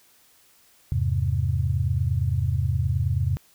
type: chord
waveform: sine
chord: E augmented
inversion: none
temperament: equal with one note detuned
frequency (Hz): 82.41 / 101.51 / 130.81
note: E2 / G#2 / B#2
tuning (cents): 0 / -39 / 0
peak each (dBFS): -25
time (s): 0.92-3.37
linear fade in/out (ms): 0
effects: white hiss -58 dBFS RMS until 3.54 s